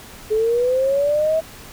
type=linear sweep; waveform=sine; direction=up; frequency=424.6 to 648 Hz; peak=-15 dBFS; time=0.3-1.41 s; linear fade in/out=20 ms; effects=pink hiss -40 dBFS RMS until 1.72 s